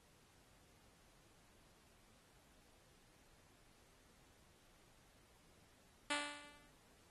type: tone with exponential decay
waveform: 5% pulse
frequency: 291.9 Hz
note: D4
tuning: 10 cents flat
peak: -25 dBFS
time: 6.1-6.7 s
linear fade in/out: 5 ms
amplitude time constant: 130 ms
effects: pink hiss -70 dBFS RMS until 7.1 s + AAC 32 kbps